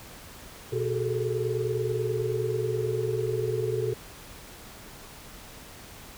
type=tone cluster; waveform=sine; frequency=120.9 / 373.7 / 423 / 443.2 Hz; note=B2 / F#4 / G#4 / A4; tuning=-36 / +17 / +32 / +13 cents; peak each=-31 dBFS; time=0.72-3.94 s; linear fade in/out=10 ms; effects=pink hiss -46 dBFS RMS until 6.17 s